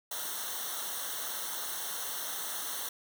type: noise with comb filter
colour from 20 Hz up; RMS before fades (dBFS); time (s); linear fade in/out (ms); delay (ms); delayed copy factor
white; -37; 0.11-2.89; 5; 0.41; -0.9
effects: none